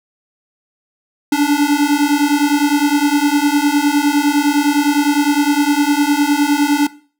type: beating tone pair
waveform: square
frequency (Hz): 285.7 / 295.5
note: D4 / D4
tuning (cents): -48 / +11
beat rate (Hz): 9.8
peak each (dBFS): -15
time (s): 1.32-6.87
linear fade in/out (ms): 5
effects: noise-tail reverb RT60 0.4 s tail -18 dB re dry